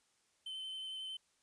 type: tone with vibrato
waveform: triangle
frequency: 3072 Hz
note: G7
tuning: 36 cents flat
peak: -40 dBFS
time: 0.46-1.17 s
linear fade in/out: 5 ms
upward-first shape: square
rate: 11 Hz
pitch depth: 8 cents each way
effects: white hiss -75 dBFS RMS until 1.42 s + resampled to 22050 Hz